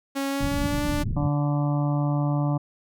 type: tone with pitch glide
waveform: sawtooth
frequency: 275.2 to 293.3 Hz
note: C#4 to D4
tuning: -12 to -2 cents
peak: -21 dBFS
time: 0.15-1.04 s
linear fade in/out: 20 ms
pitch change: +110 cents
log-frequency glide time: 0.29-0.85 s
type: low-pass noise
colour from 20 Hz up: pink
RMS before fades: -28 dBFS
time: 0.4-1.28 s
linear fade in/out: 5 ms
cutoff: 220 Hz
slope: 24 dB/octave
type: harmonic tone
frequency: 145.5 Hz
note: D3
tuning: 16 cents flat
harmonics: 1 / 2 / 4 / 5 / 6 / 7 / 8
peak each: -22 / -28 / -34 / -36 / -38 / -39 / -40 dBFS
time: 1.16-2.58 s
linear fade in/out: 10 ms
effects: none

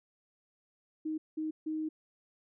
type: tone bursts at uneven times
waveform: sine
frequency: 312.5 Hz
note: D#4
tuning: 8 cents sharp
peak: -32 dBFS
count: 3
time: 1.05-1.18 / 1.37-1.51 / 1.66-1.89 s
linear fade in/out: 10 ms
effects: none

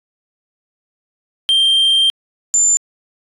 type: tone pair in turn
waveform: sine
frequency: 3168 / 7155 Hz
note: G7 / A8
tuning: +18 / +28 cents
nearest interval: octave + major second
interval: 1410 cents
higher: second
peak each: -7 dBFS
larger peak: neither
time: 1.49-2.1 / 2.54-2.77 s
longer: first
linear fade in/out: 0 ms
effects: tanh soft clip ceiling -9 dBFS

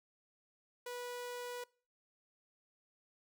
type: tone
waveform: sawtooth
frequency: 489.2 Hz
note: B4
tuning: 16 cents flat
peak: -38 dBFS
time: 0.86-1.64 s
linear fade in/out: 5 ms
effects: noise-tail reverb RT60 0.4 s tail -23 dB re dry

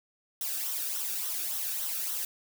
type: noise with flanger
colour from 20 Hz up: blue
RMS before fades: -33 dBFS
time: 0.41-2.25 s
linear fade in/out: 2 ms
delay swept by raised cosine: 0.42 to 1 ms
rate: 3.5 Hz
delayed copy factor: -0.6
effects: none

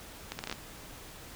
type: accelerating click train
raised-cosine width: 0.2 ms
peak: -18 dBFS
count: 7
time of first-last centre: 0.32-0.526 s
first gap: 70 ms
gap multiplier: 0.7
effects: pink hiss -48 dBFS RMS until 1.35 s

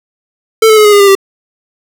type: tone with pitch steps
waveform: square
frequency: 444.1 / 434.7 / 425.5 / 416.5 / 407.7 / 399.1 / 390.7 Hz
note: A4 / A4 / G#4 / G#4 / G#4 / G4 / G4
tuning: +16 / -21 / +42 / +5 / -32 / +31 / -6 cents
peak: -3 dBFS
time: 0.62-1.152 s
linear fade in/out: 5 ms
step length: 76 ms
effects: none

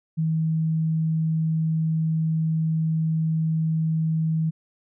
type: tone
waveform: sine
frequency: 160 Hz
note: D#3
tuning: 49 cents sharp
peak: -20 dBFS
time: 0.17-4.51 s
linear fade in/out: 20 ms
effects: none

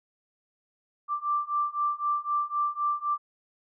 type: beating tone pair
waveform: sine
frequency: 1174.7 / 1178.6 Hz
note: D6 / D6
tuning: 0 / +6 cents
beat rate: 3.9 Hz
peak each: -29 / -28 dBFS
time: 1.08-3.18 s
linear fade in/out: 50 ms
effects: none

